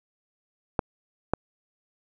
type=clicks; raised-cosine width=1 ms; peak=-8 dBFS; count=2; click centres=0.792 / 1.336 s; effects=none